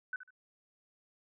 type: tone with echo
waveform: sine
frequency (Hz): 1506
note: F#6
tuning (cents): +30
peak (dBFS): -34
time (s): 0.13-0.16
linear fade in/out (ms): 2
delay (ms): 73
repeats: 2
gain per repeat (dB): -12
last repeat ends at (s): 0.306
effects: none